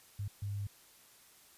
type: tone bursts at uneven times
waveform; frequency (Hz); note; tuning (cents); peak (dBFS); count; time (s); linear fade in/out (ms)
sine; 101; G#2; -48; -35; 2; 0.19-0.28 / 0.42-0.67; 5
effects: white hiss -61 dBFS RMS until 1.57 s + resampled to 32000 Hz